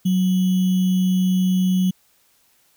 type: tone with sample-and-hold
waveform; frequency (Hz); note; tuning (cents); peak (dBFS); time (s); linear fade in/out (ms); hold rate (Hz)
sine; 185; F#3; 0; -15; 0.05-1.91; 10; 3150
effects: white hiss -60 dBFS RMS until 2.76 s